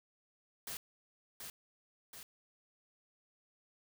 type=noise with echo; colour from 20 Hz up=white; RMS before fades=-43 dBFS; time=0.67-0.77 s; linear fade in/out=2 ms; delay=730 ms; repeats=2; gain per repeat=-4 dB; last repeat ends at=2.23 s; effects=none